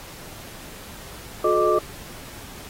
sine tone cluster, 361.3 / 432.3 / 615 / 1175 Hz, F#4 / A4 / D#5 / D6, -41 / -31 / -20 / +1 cents, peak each -22 dBFS, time 1.44-1.79 s, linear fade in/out 5 ms, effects pink hiss -41 dBFS RMS until 2.69 s + AAC 48 kbps

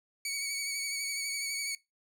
15% pulse tone with vibrato, 2246 Hz, C#7, 22 cents sharp, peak -26 dBFS, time 0.25-1.75 s, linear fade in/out 2 ms, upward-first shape triangle, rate 12 Hz, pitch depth 36 cents each way, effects noise-tail reverb RT60 0.2 s tail -20 dB re dry

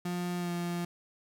35% pulse tone with pitch glide, 176.9 to 173.56 Hz, F3 to F3, +23 to -10 cents, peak -30 dBFS, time 0.05-0.85 s, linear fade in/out 5 ms, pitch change -33 cents, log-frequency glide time 0.38-0.51 s, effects none

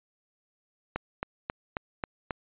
click train, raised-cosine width 0.5 ms, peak -15 dBFS, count 6, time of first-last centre 0.96-2.308 s, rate 3.71 Hz, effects resampled to 8000 Hz

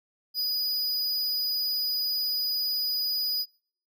square tone, 4941 Hz, D#8, 13 cents flat, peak -26 dBFS, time 0.34-3.46 s, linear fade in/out 50 ms, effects noise-tail reverb RT60 0.5 s tail -24 dB re dry

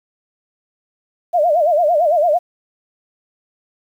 sine tone with vibrato, 646 Hz, E5, 35 cents flat, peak -11 dBFS, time 1.33-2.39 s, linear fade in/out 20 ms, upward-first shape sine, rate 8.9 Hz, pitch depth 180 cents each way, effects 8-bit

